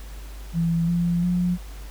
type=tone with pitch steps; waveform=sine; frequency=167.2 / 172.5 / 177.96 Hz; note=E3 / F3 / F3; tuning=+25 / -21 / +33 cents; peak=-19 dBFS; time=0.53-1.58 s; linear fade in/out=50 ms; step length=350 ms; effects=added 50 Hz sine -35 dBFS peak until 1.9 s + pink hiss -47 dBFS RMS until 1.9 s